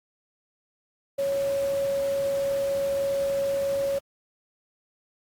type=tone in noise; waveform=sine; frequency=554.4 Hz; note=C#5; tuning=in tune; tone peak=-23 dBFS; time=1.18-3.99 s; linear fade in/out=10 ms; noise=pink; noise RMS=-41 dBFS; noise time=1.18-3.99 s; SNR=+15 dB; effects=high-pass 80 Hz 12 dB/octave + AAC 64 kbps